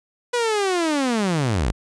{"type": "linear sweep", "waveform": "sawtooth", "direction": "down", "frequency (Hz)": [493.9, 43.3], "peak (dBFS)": -15, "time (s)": [0.33, 1.72], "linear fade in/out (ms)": 10, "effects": ["resampled to 22050 Hz"]}